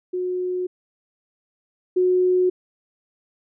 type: tone pair in turn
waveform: sine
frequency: 363.8 / 365.3 Hz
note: F#4 / F#4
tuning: -29 / -22 cents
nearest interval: unison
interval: 7 cents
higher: second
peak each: -22 / -15 dBFS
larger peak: second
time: 0.13-0.67 / 1.96-2.5 s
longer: neither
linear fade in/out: 10 ms
effects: none